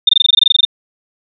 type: tone bursts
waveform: sine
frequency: 3627 Hz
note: A#7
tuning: 48 cents flat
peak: -4 dBFS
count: 14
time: 0.07-0.651 s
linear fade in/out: 5 ms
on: 22 ms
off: 21 ms
effects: none